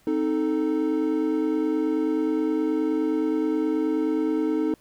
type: chord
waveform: triangle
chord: A diminished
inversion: first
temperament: equal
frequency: 261.6 / 311.1 / 440 Hz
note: C4 / Eb4 / A4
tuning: 0 / 0 / 0 cents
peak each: -27 / -21 / -26 dBFS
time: 0.07-4.74 s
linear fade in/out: 2 ms
effects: pink hiss -60 dBFS RMS until 4.8 s